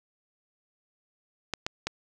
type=clicks; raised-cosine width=0.2 ms; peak=-12 dBFS; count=3; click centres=1.537 / 1.665 / 1.87 s; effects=none